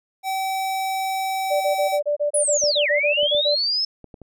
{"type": "tone", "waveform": "square", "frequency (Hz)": 767, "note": "G5", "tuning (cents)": -38, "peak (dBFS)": -23, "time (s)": [0.23, 2], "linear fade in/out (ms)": 50}
{"type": "tone bursts", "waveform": "sine", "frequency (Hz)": 587.3, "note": "D5", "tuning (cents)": 0, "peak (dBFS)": -18, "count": 15, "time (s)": [1.5, 3.556], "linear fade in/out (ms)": 20, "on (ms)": 110, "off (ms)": 29}
{"type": "linear two-way sweep", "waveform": "sine", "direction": "down then up", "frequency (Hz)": [10240, 1807, 5300], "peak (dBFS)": -19, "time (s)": [2.34, 3.85], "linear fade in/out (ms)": 5, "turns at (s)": 2.89}
{"type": "clicks", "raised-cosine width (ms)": 2, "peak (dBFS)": -27, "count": 6, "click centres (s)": [2.638, 3.231, 3.349, 4.043, 4.142, 4.217]}
{"effects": []}